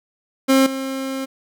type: tone with level steps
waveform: 30% pulse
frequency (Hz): 267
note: C4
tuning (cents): +35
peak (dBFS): -9 / -21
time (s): 0.48-1.26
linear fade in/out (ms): 20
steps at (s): 0.66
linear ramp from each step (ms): 5
effects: none